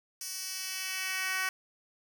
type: tone with high-pass filter sweep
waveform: 10% pulse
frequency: 376.1 Hz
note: F#4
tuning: 28 cents sharp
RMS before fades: -35 dBFS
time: 0.21-1.49 s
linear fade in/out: 2 ms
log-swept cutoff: 6200 to 1500 Hz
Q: 1.2
effects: none